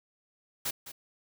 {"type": "noise with echo", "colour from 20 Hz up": "white", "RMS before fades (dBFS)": -32, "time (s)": [0.65, 0.71], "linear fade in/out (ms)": 10, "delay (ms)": 210, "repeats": 1, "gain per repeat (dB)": -12, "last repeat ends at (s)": 0.92, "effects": []}